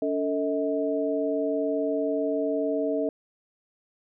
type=tone cluster; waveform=sine; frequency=284.9 / 446.9 / 636 Hz; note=C#4 / A4 / D#5; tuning=+48 / +27 / +38 cents; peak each=-28 dBFS; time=0.02-3.09 s; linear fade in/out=2 ms; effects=none